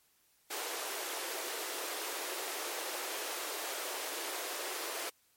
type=high-pass noise; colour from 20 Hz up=pink; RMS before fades=-39 dBFS; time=0.5-5.1 s; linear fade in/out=10 ms; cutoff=340 Hz; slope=48 dB/octave; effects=white hiss -70 dBFS RMS until 5.36 s + MP3 64 kbps